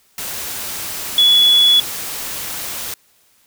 sine tone in noise, 3401 Hz, G#7, 40 cents sharp, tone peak -8 dBFS, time 1.18-1.8 s, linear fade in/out 2 ms, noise white, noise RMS -26 dBFS, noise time 0.18-2.94 s, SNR +15 dB, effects white hiss -56 dBFS RMS until 3.46 s

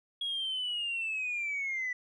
sine linear sweep, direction down, 3322 to 1966 Hz, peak -30 dBFS, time 0.21-1.93 s, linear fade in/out 5 ms, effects tanh soft clip ceiling -28 dBFS

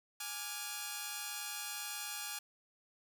5% pulse chord, D diminished, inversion second, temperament equal with one note detuned, 830.6 / 1174.7 / 1411.5 Hz, Ab5 / D6 / F6, 0 / 0 / +18 cents, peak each -31 / -35 / -33 dBFS, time 0.2-2.39 s, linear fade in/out 5 ms, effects none

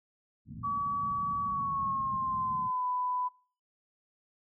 white low-pass noise, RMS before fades -43 dBFS, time 0.45-2.71 s, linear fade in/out 50 ms, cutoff 230 Hz, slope 48 dB/octave
sine tone with pitch glide, 1139 to 997.3 Hz, C#6 to B5, +47 to +17 cents, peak -29 dBFS, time 0.63-3.29 s, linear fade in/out 20 ms, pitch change -230 cents, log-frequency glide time 1.41-2.86 s
effects noise-tail reverb RT60 0.4 s tail -23 dB re dry + high-pass 80 Hz 12 dB/octave

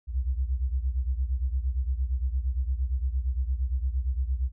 sine beating tone pair, 61.74 / 70.44 Hz, B1 / C#2, 0 / +28 cents, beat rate 8.7 Hz, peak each -26 / -30 dBFS, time 0.07-4.52 s, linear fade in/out 50 ms, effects none

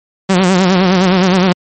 sawtooth tone with vibrato, 185 Hz, F#3, in tune, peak -4 dBFS, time 0.29-1.53 s, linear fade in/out 10 ms, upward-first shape sine, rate 9.7 Hz, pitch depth 82 cents each way, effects MP3 32 kbps

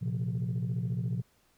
sine chord, Bb suspended second, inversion none, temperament equal, 116.54 / 130.81 / 174.61 Hz, Bb2 / C3 / F3, 0 / 0 / 0 cents, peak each -31 / -32 / -33 dBFS, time 0.01-1.22 s, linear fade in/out 20 ms, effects tanh soft clip ceiling -25 dBFS + pink hiss -68 dBFS RMS until 1.57 s

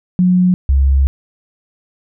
sine tone pair in turn, 181.4 / 67.95 Hz, F#3 / C#2, -34 / -34 cents, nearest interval octave + perfect fourth, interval 1700 cents, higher first, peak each -8 dBFS, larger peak neither, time 0.19-0.54 / 0.69-1.07 s, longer second, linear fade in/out 0 ms, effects none

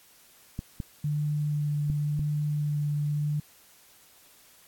clicks, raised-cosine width 5 ms, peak -20 dBFS, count 4, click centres 0.591 / 0.802 / 1.9 / 2.194 s
sine tone with vibrato, 148 Hz, D3, 14 cents sharp, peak -25 dBFS, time 1.04-3.4 s, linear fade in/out 5 ms, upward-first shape sine, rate 0.93 Hz, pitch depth 11 cents each way
effects white hiss -57 dBFS RMS until 4.67 s + AAC 64 kbps

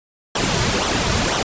pink noise with flanger, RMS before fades -19 dBFS, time 0.35-1.43 s, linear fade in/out 5 ms, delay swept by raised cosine 0.42 to 3.82 ms, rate 2 Hz, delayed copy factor -0.65, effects resampled to 16000 Hz

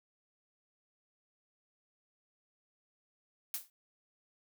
blue noise with exponential decay, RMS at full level -33 dBFS, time 3.54-3.7 s, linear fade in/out 1 ms, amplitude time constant 33 ms, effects none

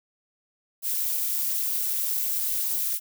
violet noise with amplitude modulation, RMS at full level -23 dBFS, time 0.82-3 s, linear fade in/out 50 ms, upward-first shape sine, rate 242 Hz, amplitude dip 85%, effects none

